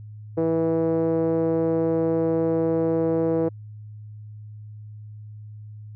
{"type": "tone with low-pass filter", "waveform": "5% pulse", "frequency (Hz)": 163.3, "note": "E3", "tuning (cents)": -16, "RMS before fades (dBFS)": -22, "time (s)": [0.37, 3.49], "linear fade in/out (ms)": 10, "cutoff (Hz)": 430, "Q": 4.1, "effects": ["added 106 Hz sine -37 dBFS peak until 5.95 s"]}